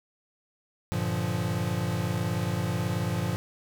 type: chord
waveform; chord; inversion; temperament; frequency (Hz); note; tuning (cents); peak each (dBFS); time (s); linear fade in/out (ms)
square; G minor seventh; none; equal; 98 / 116.54 / 146.83 / 174.61; G2 / Bb2 / D3 / F3; 0 / 0 / 0 / 0; -33 / -32 / -36 / -32; 0.92-3.36; 0
effects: none